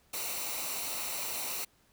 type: noise with comb filter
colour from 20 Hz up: white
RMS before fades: -36 dBFS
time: 0.13-1.65 s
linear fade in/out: 10 ms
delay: 0.6 ms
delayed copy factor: -0.6
effects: pink hiss -67 dBFS RMS until 1.92 s